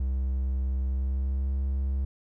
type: tone with pitch glide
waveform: triangle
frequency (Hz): 65.41 to 67.33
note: C2 to C#2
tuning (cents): 0 to -50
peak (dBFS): -23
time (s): 0-2.05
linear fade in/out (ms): 5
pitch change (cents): +50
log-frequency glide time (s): 0.87-1.5
effects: none